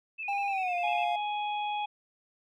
sine tone with vibrato, 2543 Hz, D#7, 37 cents sharp, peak -34 dBFS, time 0.18-1.06 s, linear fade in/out 20 ms, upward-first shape square, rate 10 Hz, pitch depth 55 cents each way
triangle tone with pitch glide, 803 to 703.1 Hz, G5 to F5, +41 to +11 cents, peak -27 dBFS, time 0.28-1.16 s, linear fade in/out 5 ms, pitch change -230 cents, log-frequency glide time 0.48-0.75 s
harmonic tone, 834 Hz, G#5, 7 cents sharp, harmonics 1 / 3 / 4, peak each -30 / -40 / -42 dBFS, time 0.83-1.86 s, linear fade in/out 10 ms
effects none

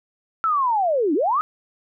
sine linear two-way sweep, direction down then up, 1346 to 273.5 to 1299 Hz, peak -17 dBFS, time 0.44-1.41 s, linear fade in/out 0 ms, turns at 1.14 s, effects none

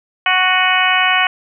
harmonic tone with a mistuned harmonic, 370 Hz, F#4, in tune, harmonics 2 / 3 / 4 / 5 / 6 / 7 / 8, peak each -19 / -19 / -19 / -19 / -19 / -19 / -19 dBFS, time 0.26-1.27 s, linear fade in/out 2 ms, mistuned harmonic 7, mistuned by -48 cents, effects none

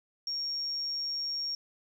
sine tone, 5550 Hz, F8, 12 cents flat, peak -31 dBFS, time 0.27-1.55 s, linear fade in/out 2 ms, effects 10-bit

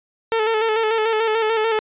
sawtooth tone with vibrato, 442.3 Hz, A4, 9 cents sharp, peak -13 dBFS, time 0.32-1.79 s, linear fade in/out 0 ms, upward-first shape square, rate 6.8 Hz, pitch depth 40 cents each way, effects resampled to 8000 Hz

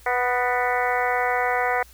harmonic tone with a mistuned harmonic, 246.9 Hz, B3, in tune, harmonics 2 / 3 / 4 / 5 / 6 / 7 / 8 / 9, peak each -27 / -24 / -29 / -31 / -29 / -32 / -28 / -34 dBFS, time 0.06-1.83 s, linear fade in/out 5 ms, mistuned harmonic 7, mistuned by +48 cents, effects added 60 Hz sine -49 dBFS peak until 1.93 s + white hiss -52 dBFS RMS until 1.93 s

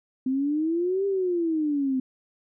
sine exponential two-way sweep, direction up then down, 255.8 to 400.1 to 255.8 Hz, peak -22 dBFS, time 0.26-2 s, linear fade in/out 5 ms, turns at 1.06 s, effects none

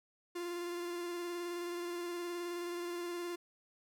45% pulse tone with vibrato, 348.4 Hz, F4, 4 cents flat, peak -38 dBFS, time 0.35-3.36 s, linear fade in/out 10 ms, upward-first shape square, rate 19 Hz, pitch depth 16 cents each way, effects none

